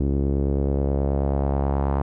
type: tone with low-pass filter sweep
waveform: sawtooth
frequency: 69.3 Hz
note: C#2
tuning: in tune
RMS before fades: -22 dBFS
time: 0-2.02 s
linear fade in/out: 5 ms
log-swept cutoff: 330 to 960 Hz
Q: 2
effects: none